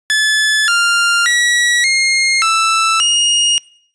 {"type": "tone with pitch steps", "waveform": "sawtooth", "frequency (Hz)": [1727, 1396, 1927, 2135, 1323, 2862], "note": ["A6", "F6", "B6", "C7", "E6", "F7"], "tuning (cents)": [-33, -1, -43, 34, 6, 42], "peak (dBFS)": -7, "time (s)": [0.1, 3.58], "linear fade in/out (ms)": 0, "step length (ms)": 580, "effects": ["noise-tail reverb RT60 0.6 s tail -23 dB re dry", "resampled to 22050 Hz"]}